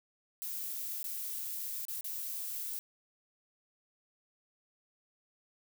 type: noise with dropouts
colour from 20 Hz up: violet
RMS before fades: -39 dBFS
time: 0.42-2.79 s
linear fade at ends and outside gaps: 0 ms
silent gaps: 1.029-1.042 / 1.852-1.883 / 2.009-2.044 s
effects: none